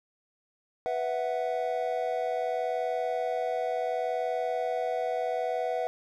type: chord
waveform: triangle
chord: B suspended fourth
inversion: none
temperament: equal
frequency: 493.9 / 659.3 / 740 Hz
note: B4 / E5 / F#5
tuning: 0 / 0 / 0 cents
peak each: -30 dBFS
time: 0.86-5.87 s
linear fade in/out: 0 ms
effects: none